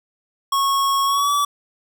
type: tone with pitch glide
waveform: square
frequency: 1100 to 1148.7 Hz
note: C#6 to D6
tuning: -14 to -39 cents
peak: -17 dBFS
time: 0.52-1.45 s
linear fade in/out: 5 ms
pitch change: +75 cents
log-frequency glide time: 1.05-1.32 s
effects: none